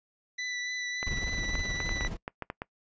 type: tone with vibrato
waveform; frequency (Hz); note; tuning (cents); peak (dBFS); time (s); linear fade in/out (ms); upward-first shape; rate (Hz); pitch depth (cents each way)
sawtooth; 1982; B6; +6; -29; 0.38-2.08; 10; triangle; 3.5; 16
type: clicks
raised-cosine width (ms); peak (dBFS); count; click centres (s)
0.5; -19; 10; 1.029 / 1.554 / 1.803 / 1.892 / 2.009 / 2.049 / 2.279 / 2.423 / 2.501 / 2.619
type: noise with tremolo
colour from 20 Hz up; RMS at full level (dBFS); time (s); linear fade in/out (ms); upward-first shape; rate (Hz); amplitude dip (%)
brown; -32; 1.06-2.17; 10; sine; 19; 55
effects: noise-tail reverb RT60 0.1 s tail -23 dB re dry + resampled to 16000 Hz